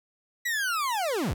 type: linear sweep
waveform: 40% pulse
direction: down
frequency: 1975.5 to 36.71 Hz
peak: -25 dBFS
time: 0.45-1.34 s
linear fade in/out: 10 ms
effects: none